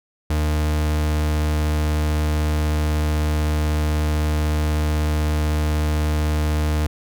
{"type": "tone", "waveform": "40% pulse", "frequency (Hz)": 76.1, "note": "D#2", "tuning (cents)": -38, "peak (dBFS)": -17, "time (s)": [0.3, 6.87], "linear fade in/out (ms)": 5, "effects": []}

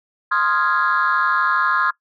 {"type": "chord", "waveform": "sine", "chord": "F minor seventh", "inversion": "second", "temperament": "equal", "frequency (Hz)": [1046.5, 1244.5, 1396.9, 1661.2], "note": ["C6", "Eb6", "F6", "Ab6"], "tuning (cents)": [0, 0, 0, 0], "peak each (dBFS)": -20, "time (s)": [0.31, 1.91], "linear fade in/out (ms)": 10, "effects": ["noise-tail reverb RT60 0.1 s tail -20 dB re dry", "tanh soft clip ceiling -9 dBFS"]}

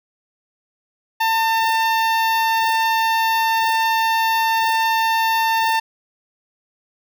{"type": "tone with notch filter", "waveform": "sawtooth", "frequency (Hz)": 899, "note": "A5", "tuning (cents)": 37, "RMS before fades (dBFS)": -18, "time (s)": [1.2, 5.8], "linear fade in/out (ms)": 10, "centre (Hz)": 8200, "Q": 0.78, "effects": []}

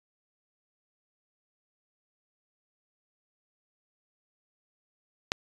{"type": "click", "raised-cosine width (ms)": 0.2, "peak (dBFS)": -8, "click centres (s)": 5.319, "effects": ["resampled to 22050 Hz"]}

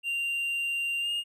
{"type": "tone with pitch glide", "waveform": "triangle", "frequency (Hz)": [2777, 2835], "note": ["F7", "F7"], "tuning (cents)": [-10, 25], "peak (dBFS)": -26, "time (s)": [0.03, 1.24], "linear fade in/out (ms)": 50, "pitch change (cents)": 35, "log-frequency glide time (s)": [1, 1.1], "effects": []}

